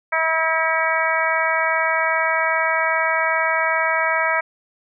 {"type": "harmonic tone", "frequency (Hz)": 322.5, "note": "E4", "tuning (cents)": -38, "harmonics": [2, 3, 4, 5, 6, 7], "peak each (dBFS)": [-24, -24, -24, -24, -24, -24], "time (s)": [0.12, 4.41], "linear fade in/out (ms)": 10, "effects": []}